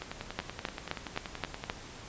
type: two click trains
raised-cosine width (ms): 0.3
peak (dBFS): -15 / -21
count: 6 / 18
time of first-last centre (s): 0.39-1.699 / 0.02-1.639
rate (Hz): 3.82 / 10.5
effects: pink hiss -47 dBFS RMS until 2.08 s + resampled to 16000 Hz